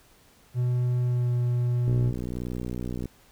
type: tone with pitch glide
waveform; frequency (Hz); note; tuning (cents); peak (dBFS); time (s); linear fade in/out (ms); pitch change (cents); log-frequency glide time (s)
triangle; 123.47 to 121.84; B2 to B2; 0 to -23; -20; 0.54-2.13; 50; -23; 1.02-1.32
type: click train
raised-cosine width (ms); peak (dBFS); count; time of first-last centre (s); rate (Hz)
3; -20; 73; 1.88-3.056; 61.2
effects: pink hiss -58 dBFS RMS until 3.31 s